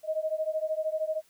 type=beating tone pair; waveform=sine; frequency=622.3 / 635.3 Hz; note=D#5 / D#5; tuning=0 / +36 cents; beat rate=13 Hz; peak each=-30 / -31 dBFS; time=0.03-1.22 s; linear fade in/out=50 ms; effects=white hiss -64 dBFS RMS until 1.29 s